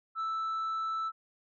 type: tone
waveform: sine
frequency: 1318.5 Hz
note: E6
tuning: in tune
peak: -28 dBFS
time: 0.15-1.12 s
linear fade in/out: 50 ms
effects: tanh soft clip ceiling -30 dBFS